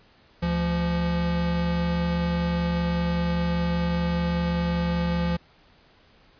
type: tone pair together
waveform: square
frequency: 72.3 / 171.82 Hz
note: D2 / F3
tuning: -27 / -28 cents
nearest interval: octave + minor third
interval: 1499 cents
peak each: -30 / -24 dBFS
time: 0.42-5.37 s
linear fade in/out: 10 ms
effects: pink hiss -57 dBFS RMS until 6.39 s + resampled to 11025 Hz